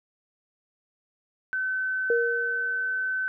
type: tone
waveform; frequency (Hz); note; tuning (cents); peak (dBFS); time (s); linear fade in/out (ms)
sine; 1524; G6; -49; -25; 1.53-3.28; 0
type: tone with exponential decay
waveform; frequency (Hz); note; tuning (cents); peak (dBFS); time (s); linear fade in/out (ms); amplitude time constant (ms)
sine; 470; A#4; +14; -19; 2.1-3.12; 2; 220
effects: none